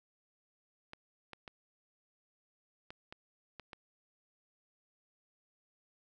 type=clicks; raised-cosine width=0.3 ms; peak=-30 dBFS; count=7; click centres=0.934 / 1.333 / 1.478 / 2.905 / 3.125 / 3.597 / 3.732 s; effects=none